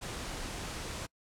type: low-pass noise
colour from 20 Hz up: pink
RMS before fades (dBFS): -40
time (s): 0.01-1.07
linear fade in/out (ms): 20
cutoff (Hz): 9600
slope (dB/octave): 24
effects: noise-tail reverb RT60 0.1 s tail -26 dB re dry